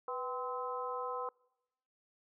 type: harmonic tone with a mistuned harmonic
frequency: 257.8 Hz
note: C4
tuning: 26 cents flat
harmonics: 2 / 3 / 4 / 5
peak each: -40 / -45 / -40 / -43 dBFS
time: 0.08-1.29 s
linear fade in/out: 2 ms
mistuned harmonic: 2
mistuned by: -69 cents
effects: noise-tail reverb RT60 1.0 s tail -26 dB re dry